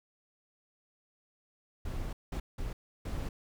brown noise bursts at uneven times, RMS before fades -36 dBFS, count 4, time 1.85-2.13 / 2.32-2.4 / 2.58-2.73 / 3.05-3.29 s, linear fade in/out 5 ms, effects none

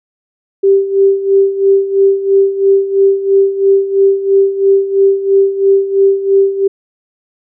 sine tone with tremolo, 392 Hz, G4, in tune, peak -4 dBFS, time 0.63-6.68 s, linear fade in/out 10 ms, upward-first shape sine, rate 3 Hz, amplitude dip 75%, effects none

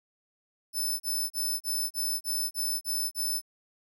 10% pulse tone bursts, 5274 Hz, E8, in tune, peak -22 dBFS, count 9, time 0.73-3.416 s, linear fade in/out 50 ms, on 270 ms, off 32 ms, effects none

